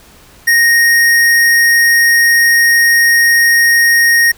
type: tone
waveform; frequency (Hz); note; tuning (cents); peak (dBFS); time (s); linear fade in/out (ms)
square; 1863; A#6; -2; -7; 0.47-4.32; 10
effects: pink hiss -42 dBFS RMS until 4.37 s